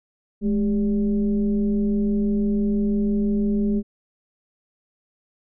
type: tone with frequency modulation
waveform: sine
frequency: 210 Hz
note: G#3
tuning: 19 cents sharp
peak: -18 dBFS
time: 0.41-3.83 s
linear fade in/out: 50 ms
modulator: 187 Hz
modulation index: 0.66
effects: none